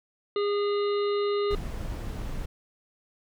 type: harmonic tone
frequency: 408.6 Hz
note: G#4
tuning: 28 cents flat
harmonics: 1 / 3 / 5 / 7 / 9 / 10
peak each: -24 / -34 / -43 / -43 / -43 / -44 dBFS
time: 0.36-1.55 s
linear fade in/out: 2 ms
type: noise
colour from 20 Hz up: brown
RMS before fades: -33 dBFS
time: 1.5-2.46 s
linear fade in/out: 10 ms
effects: none